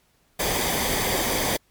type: noise with comb filter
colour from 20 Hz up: pink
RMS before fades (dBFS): -24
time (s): 0.39-1.57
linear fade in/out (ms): 10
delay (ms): 0.73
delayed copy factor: -0.55
effects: pink hiss -64 dBFS RMS until 1.7 s + MP3 96 kbps